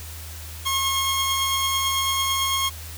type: tone pair together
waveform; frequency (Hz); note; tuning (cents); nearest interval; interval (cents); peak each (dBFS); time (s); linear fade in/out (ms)
sawtooth; 1081 / 3252; C#6 / G#7; -44 / -37; octave + perfect fifth; 1907; -20 / -21; 0.65-2.7; 20
effects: added 80 Hz sine -36 dBFS peak until 2.97 s + white hiss -40 dBFS RMS until 2.97 s